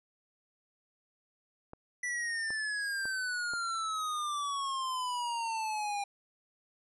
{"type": "clicks", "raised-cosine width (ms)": 1, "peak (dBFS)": -31, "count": 4, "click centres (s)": [1.734, 2.505, 3.055, 3.536]}
{"type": "exponential sweep", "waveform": "square", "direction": "down", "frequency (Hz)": [1975.5, 802], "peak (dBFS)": -33, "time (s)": [2.03, 6.04], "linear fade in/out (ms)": 5}
{"effects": ["resampled to 24000 Hz"]}